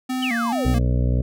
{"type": "tone with vibrato", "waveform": "square", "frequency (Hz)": 244.4, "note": "B3", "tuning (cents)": -18, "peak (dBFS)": -23, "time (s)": [0.09, 0.79], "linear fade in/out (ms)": 10, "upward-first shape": "square", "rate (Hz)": 2.3, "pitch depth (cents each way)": 83}
{"type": "exponential sweep", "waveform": "sine", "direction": "down", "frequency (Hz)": [3181, 440], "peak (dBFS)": -23, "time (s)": [0.22, 0.66], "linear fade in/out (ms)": 10}
{"type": "harmonic tone", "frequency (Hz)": 61.3, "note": "B1", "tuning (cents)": -12, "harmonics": [1, 2, 3, 4, 5, 7, 8, 9, 10], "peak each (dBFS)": [-19, -21, -31, -29, -35, -36, -37, -36, -41], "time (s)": [0.65, 1.22], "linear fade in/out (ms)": 5}
{"effects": []}